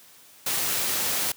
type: noise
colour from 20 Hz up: white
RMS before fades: -26 dBFS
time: 0.46-1.32 s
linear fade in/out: 5 ms
effects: white hiss -52 dBFS RMS until 1.36 s + high-pass 100 Hz 12 dB/octave